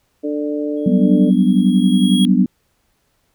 harmonic tone, 147.9 Hz, D3, 13 cents sharp, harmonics 2 / 3 / 4, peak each -20 / -24 / -26 dBFS, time 0.23-1.31 s, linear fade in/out 20 ms
square tone with exponential growth, 3300 Hz, G#7, 12 cents flat, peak -19 dBFS, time 0.77-2.25 s, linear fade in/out 0 ms, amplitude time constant 320 ms
sine chord, G major seventh, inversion third, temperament equal, 185 / 196 / 246.9 / 293.7 Hz, F#3 / G3 / B3 / D4, 0 / 0 / 0 / 0 cents, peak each -15 / -15 / -15 / -20 dBFS, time 0.86-2.46 s, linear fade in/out 5 ms
effects pink hiss -64 dBFS RMS until 3.34 s

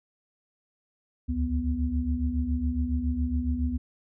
sine tone cluster, 69.3 / 76.5 / 247.3 Hz, C#2 / D#2 / B3, 0 / -29 / +3 cents, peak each -29 dBFS, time 1.28-3.78 s, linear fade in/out 20 ms, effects none

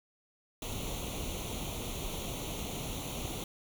pink noise with comb filter, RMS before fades -38 dBFS, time 0.62-3.44 s, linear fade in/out 2 ms, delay 0.3 ms, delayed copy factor +0.8, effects none

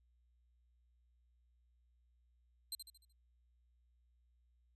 20% pulse tone with echo, 4130 Hz, C8, 23 cents flat, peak -34 dBFS, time 2.72-2.75 s, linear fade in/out 2 ms, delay 75 ms, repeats 5, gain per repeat -7 dB, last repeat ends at 3.125 s, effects added 60 Hz sine -70 dBFS peak until 4.75 s + resampled to 32000 Hz

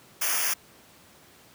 white noise with comb filter, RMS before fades -26 dBFS, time 0.21-0.54 s, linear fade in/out 10 ms, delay 0.25 ms, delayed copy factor -1, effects pink hiss -54 dBFS RMS until 1.54 s + high-pass 100 Hz 12 dB/octave

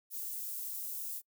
white high-pass noise, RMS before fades -40 dBFS, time 0.1-1.22 s, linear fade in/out 50 ms, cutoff 11000 Hz, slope 12 dB/octave, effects noise-tail reverb RT60 0.1 s tail -25 dB re dry

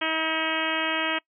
harmonic tone, 319.3 Hz, D#4, 45 cents sharp, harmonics 1 / 2 / 3 / 4 / 5 / 6 / 7 / 8 / 9 / 10, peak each -33 / -33 / -33 / -33 / -33 / -33 / -33 / -33 / -33 / -33 dBFS, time 0.01-1.19 s, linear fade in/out 10 ms, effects noise-tail reverb RT60 0.1 s tail -24 dB re dry

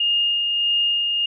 sine tone with tremolo, 2835 Hz, F7, 25 cents sharp, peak -16 dBFS, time 0-1.26 s, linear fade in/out 5 ms, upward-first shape sine, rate 1.6 Hz, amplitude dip 30%, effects none

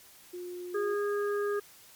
sine tone, 356.8 Hz, F4, 37 cents sharp, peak -37 dBFS, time 0.33-0.95 s, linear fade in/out 10 ms
harmonic tone, 409.7 Hz, G#4, 24 cents flat, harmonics 1 / 3 / 4, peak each -28 / -38 / -40 dBFS, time 0.74-1.6 s, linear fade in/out 10 ms
effects white hiss -55 dBFS RMS until 1.95 s + MP3 96 kbps

